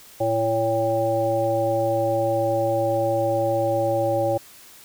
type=harmonic tone with a mistuned harmonic; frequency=112.2 Hz; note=A2; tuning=34 cents sharp; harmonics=1 / 3 / 5 / 7; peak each=-29 / -27 / -21 / -26 dBFS; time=0.2-4.38 s; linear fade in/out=10 ms; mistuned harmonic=7; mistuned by=+16 cents; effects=white hiss -47 dBFS RMS until 4.84 s